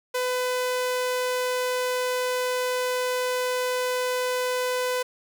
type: tone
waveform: sawtooth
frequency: 502 Hz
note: B4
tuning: 28 cents sharp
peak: -20 dBFS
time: 0.14-5.03 s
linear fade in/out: 10 ms
effects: none